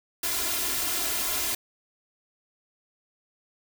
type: noise with comb filter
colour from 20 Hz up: white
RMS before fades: -28 dBFS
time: 0.23-1.55 s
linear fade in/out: 5 ms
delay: 2.9 ms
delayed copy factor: +0.95
effects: none